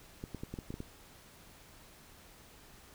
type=clicks; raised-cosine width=3 ms; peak=-27 dBFS; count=8; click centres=0.239 / 0.347 / 0.435 / 0.54 / 0.588 / 0.705 / 0.741 / 0.804 s; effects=pink hiss -57 dBFS RMS until 2.94 s